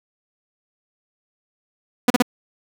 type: tone bursts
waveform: sawtooth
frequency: 246.7 Hz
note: B3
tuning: 2 cents flat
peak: -7 dBFS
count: 3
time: 2.08-2.223 s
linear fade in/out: 5 ms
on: 23 ms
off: 37 ms
effects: none